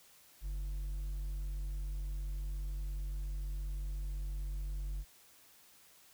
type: tone with hard clipping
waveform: triangle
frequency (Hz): 47.12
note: F#1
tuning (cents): +32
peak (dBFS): -37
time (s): 0.41-5.05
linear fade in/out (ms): 50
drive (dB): 7
effects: white hiss -62 dBFS RMS until 6.13 s